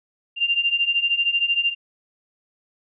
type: beating tone pair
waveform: sine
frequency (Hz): 2779 / 2792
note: F7 / F7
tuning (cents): -9 / -1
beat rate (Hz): 13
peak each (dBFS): -23 / -20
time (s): 0.36-1.75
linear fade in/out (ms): 50
effects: none